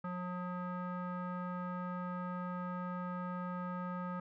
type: tone with low-pass filter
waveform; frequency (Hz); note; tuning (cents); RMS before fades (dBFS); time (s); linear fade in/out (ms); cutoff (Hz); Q
square; 179.8; F#3; -49; -40; 0.04-4.2; 5; 1300; 4.1
effects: none